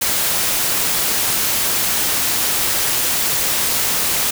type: noise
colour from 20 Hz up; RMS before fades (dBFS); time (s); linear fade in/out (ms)
white; -18; 0.01-4.31; 10
effects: none